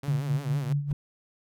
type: tone with vibrato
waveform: sawtooth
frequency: 130 Hz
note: C3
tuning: 11 cents flat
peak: -31 dBFS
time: 0.03-0.73 s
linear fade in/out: 5 ms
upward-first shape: sine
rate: 5.9 Hz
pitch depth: 190 cents each way
type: tone with tremolo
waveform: sine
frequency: 143.6 Hz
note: D3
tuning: 39 cents flat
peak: -22 dBFS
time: 0.08-0.93 s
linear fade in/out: 2 ms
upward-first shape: sine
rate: 4.9 Hz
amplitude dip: 70%
type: noise with exponential growth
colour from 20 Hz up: brown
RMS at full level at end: -35 dBFS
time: 0.85-0.92 s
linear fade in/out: 1 ms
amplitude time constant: 15 ms
effects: none